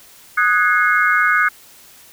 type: chord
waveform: sine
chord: Ab dominant seventh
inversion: second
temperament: equal with one note detuned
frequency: 1244.5 / 1480 / 1661.2 / 2147 Hz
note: Eb6 / Gb6 / Ab6 / C7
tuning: 0 / 0 / 0 / +44 cents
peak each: -17 / -16 / -19 / -20 dBFS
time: 0.37-1.49 s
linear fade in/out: 10 ms
effects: white hiss -45 dBFS RMS until 2.12 s